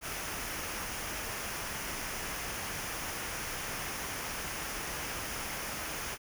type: noise with comb filter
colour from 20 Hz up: pink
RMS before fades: -38 dBFS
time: 0.01-6.18 s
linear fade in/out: 50 ms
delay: 0.25 ms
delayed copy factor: -0.5
effects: none